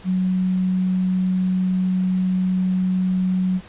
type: tone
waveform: sine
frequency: 185 Hz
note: F#3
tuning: in tune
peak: -17 dBFS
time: 0.04-3.61 s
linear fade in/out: 50 ms
effects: pink hiss -44 dBFS RMS until 3.68 s + resampled to 8000 Hz